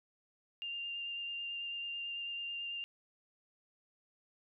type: tone with vibrato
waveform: sine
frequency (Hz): 2794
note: F7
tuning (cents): 0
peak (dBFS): -38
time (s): 0.62-2.84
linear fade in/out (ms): 0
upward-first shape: sine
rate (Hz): 9.1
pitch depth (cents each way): 11
effects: none